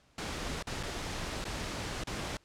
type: noise with dropouts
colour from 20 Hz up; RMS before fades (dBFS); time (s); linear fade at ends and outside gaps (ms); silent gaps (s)
pink; -37; 0.18-2.37; 2; 0.626-0.67 / 0.829-0.833 / 1.442-1.452 / 2.037-2.071
effects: pink hiss -66 dBFS RMS until 2.44 s + low-pass 7000 Hz 12 dB/octave